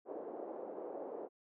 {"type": "band-pass noise", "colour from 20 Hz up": "white", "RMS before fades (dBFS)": -45, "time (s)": [0.05, 1.29], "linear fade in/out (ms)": 50, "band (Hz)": [330, 620], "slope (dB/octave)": 24, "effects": []}